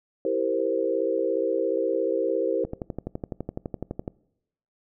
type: chord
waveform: sine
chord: C dominant seventh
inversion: first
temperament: equal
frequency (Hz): 329.6 / 392 / 466.2 / 523.3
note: E4 / G4 / Bb4 / C5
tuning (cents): 0 / 0 / 0 / 0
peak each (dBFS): -30 / -28 / -27 / -27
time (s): 0.25-2.64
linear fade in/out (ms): 2
type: click train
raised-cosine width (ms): 2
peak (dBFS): -17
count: 18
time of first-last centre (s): 2.65-4.079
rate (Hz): 11.9
effects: noise-tail reverb RT60 0.8 s tail -23 dB re dry